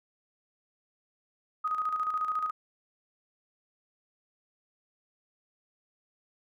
sine tone with tremolo, 1252 Hz, D#6, 10 cents sharp, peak -26 dBFS, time 1.64-2.51 s, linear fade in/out 10 ms, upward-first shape square, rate 14 Hz, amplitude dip 50%, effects none

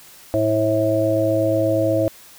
harmonic tone, 108.3 Hz, A2, 27 cents flat, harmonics 1 / 3 / 5 / 6, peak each -24 / -21 / -20 / -21 dBFS, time 0.34-2.08 s, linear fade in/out 0 ms, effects white hiss -45 dBFS RMS until 2.38 s

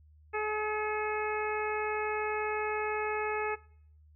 harmonic tone with a mistuned harmonic, 425.9 Hz, G#4, 44 cents sharp, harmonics 1 / 2 / 3 / 4 / 5 / 6, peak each -33 / -36 / -38 / -39 / -40 / -41 dBFS, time 0.33-3.56 s, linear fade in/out 20 ms, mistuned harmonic 5, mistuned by +30 cents, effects noise-tail reverb RT60 0.6 s tail -21 dB re dry + added 76 Hz sine -56 dBFS peak until 4.15 s

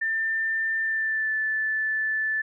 sine tone with pitch glide, 1790 to 1751.1 Hz, A6 to A6, +29 to -9 cents, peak -23 dBFS, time 0.01-2.42 s, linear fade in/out 10 ms, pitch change -38 cents, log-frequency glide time 0.8-1.33 s, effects none

